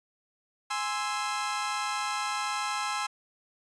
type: chord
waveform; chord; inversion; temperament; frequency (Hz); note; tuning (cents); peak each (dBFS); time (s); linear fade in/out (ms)
sawtooth; Ab augmented; none; equal; 830.6 / 1046.5 / 1318.5; Ab5 / C6 / E6; 0 / 0 / 0; -30; 0.7-3.07; 10
effects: resampled to 22050 Hz